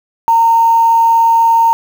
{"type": "tone with quantisation", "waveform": "sine", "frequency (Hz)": 917, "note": "A#5", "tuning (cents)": -29, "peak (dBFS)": -6, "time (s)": [0.28, 1.73], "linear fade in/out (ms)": 0, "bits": 5, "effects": []}